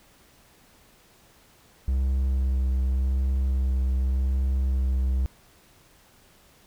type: tone with vibrato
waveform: triangle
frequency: 65.41 Hz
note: C2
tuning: in tune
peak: -19 dBFS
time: 1.88-5.26 s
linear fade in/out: 0 ms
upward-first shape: sine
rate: 0.87 Hz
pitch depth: 17 cents each way
effects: pink hiss -57 dBFS RMS until 6.66 s